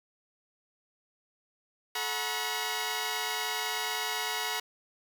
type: tone cluster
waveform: 10% pulse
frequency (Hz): 432.5 / 734 / 962 / 1087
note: A4 / F#5 / B5 / C#6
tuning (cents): -30 / -14 / -46 / -34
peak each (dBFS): -30 / -28 / -25 / -32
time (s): 1.95-4.6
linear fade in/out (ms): 5
effects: 9-bit